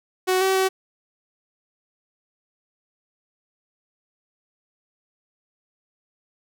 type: tone with pitch steps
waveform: sawtooth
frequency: 371.6 / 381.9 / 379.6 Hz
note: F#4 / G4 / F#4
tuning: +7 / -45 / +44 cents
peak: -14 dBFS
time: 0.27-0.69 s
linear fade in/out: 20 ms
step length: 140 ms
effects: none